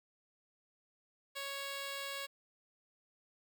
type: tone with notch filter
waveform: 5% pulse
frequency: 554.4 Hz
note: C#5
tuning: in tune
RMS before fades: -42 dBFS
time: 1.35-2.27 s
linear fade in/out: 20 ms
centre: 6000 Hz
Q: 1.9
effects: none